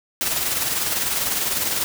white noise with tremolo, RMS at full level -21 dBFS, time 0.21-1.84 s, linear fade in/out 0 ms, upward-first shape sine, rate 20 Hz, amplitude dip 45%, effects none

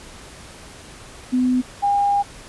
sine tone pair in turn, 252.4 / 807.8 Hz, B3 / G#5, +38 / -48 cents, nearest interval octave + minor sixth, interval 2014 cents, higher second, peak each -15 dBFS, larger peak neither, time 1.32-1.62 / 1.82-2.23 s, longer second, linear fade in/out 20 ms, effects pink hiss -41 dBFS RMS until 2.48 s + resampled to 24000 Hz

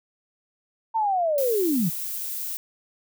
sine linear sweep, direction down, 918 to 150 Hz, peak -20 dBFS, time 0.94-1.9 s, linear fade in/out 20 ms
violet noise, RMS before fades -31 dBFS, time 1.38-2.57 s, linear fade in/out 0 ms
effects none

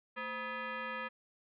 sine tone with frequency modulation, 224 Hz, A3, 31 cents sharp, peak -37 dBFS, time 0.16-1.09 s, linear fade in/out 20 ms, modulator 743 Hz, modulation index 2.9, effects none

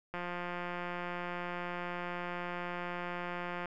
click train, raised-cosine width 0.5 ms, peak -24 dBFS, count 620, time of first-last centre 0.14-3.657 s, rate 176 Hz, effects none

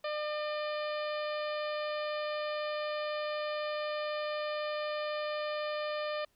harmonic tone with a mistuned harmonic, 602 Hz, D5, 43 cents sharp, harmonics 1 / 2 / 3 / 4 / 5 / 6 / 7 / 8, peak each -34 / -40 / -44 / -46 / -48 / -50 / -51 / -52 dBFS, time 0.04-6.25 s, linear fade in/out 5 ms, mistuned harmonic 6, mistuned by -19 cents, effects pink hiss -73 dBFS RMS until 6.35 s

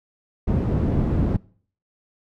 white low-pass noise, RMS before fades -21 dBFS, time 0.47-1.37 s, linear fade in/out 10 ms, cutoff 210 Hz, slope 12 dB/octave, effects noise-tail reverb RT60 0.5 s tail -23 dB re dry

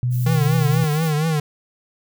sine tone with pitch glide, 123.5 to 126.09 Hz, B2 to B2, 0 to +36 cents, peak -17 dBFS, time 0.03-0.84 s, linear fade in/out 0 ms, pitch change +36 cents, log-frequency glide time 0.31-0.37 s
violet noise with tremolo, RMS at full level -35 dBFS, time 0.1-1.14 s, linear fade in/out 50 ms, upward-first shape triangle, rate 9.7 Hz, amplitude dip 40%
square tone with vibrato, 155.56 Hz, D#3, in tune, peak -18 dBFS, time 0.26-1.4 s, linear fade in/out 5 ms, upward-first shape triangle, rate 4.2 Hz, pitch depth 110 cents each way
effects none

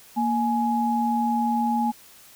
sine tone pair together, 233.1 / 838.1 Hz, A#3 / G#5, 0 / +16 cents, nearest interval octave + minor seventh, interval 2216 cents, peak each -23 dBFS, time 0.16-1.92 s, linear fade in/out 20 ms, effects white hiss -50 dBFS RMS until 2.35 s

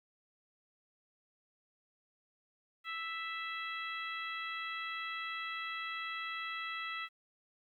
harmonic tone, 659.3 Hz, E5, in tune, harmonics 2 / 3 / 4 / 5 / 6, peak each -42 / -42 / -45 / -47 / -52 dBFS, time 2.84-7.09 s, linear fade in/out 50 ms, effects 12-bit

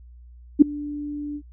sine tone with ADSR envelope, 292.9 Hz, D4, 5 cents flat, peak -4 dBFS, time 0.59-1.42 s, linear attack 28 ms, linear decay 7 ms, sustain -24 dB, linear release 63 ms, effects added 60 Hz sine -43 dBFS peak until 1.52 s

